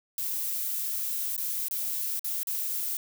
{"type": "noise with dropouts", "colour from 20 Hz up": "violet", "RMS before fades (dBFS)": -31, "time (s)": [0.18, 2.97], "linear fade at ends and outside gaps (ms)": 1, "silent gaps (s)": [[1.365, 1.378], [1.684, 1.71], [2.194, 2.244], [2.432, 2.471]], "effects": []}